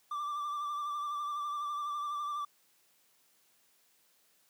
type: tone with vibrato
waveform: triangle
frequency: 1174.7 Hz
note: D6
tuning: in tune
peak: -32 dBFS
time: 0.11-2.45 s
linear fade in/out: 5 ms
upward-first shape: sine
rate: 12 Hz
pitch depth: 34 cents each way
effects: white hiss -69 dBFS RMS until 4.49 s + high-pass 150 Hz 12 dB/octave